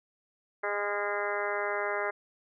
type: harmonic tone with a mistuned harmonic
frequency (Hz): 204.9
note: G#3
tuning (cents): -23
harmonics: 2 / 3 / 4 / 5 / 6 / 7 / 8 / 9 / 10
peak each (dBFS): -35 / -35 / -38 / -39 / -39 / -38 / -38 / -41 / -39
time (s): 0.63-2.11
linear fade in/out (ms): 10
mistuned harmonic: 7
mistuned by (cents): -32
effects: none